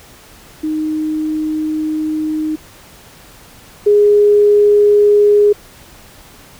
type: tone pair in turn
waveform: sine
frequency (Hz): 310 / 413.5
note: D#4 / G#4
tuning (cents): -6 / -8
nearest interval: perfect fourth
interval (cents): 498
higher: second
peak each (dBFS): -15 / -6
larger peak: second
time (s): 0.63-2.56 / 3.86-5.53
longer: first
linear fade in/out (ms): 10
effects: pink hiss -41 dBFS RMS until 6.59 s